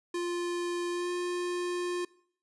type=tone with pitch glide; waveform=square; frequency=349.2 to 354.3 Hz; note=F4 to F4; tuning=0 to +25 cents; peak=-31 dBFS; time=0.14-2.05 s; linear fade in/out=5 ms; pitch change=+25 cents; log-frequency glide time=0.91-1.1 s; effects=noise-tail reverb RT60 0.6 s tail -22 dB re dry + resampled to 24000 Hz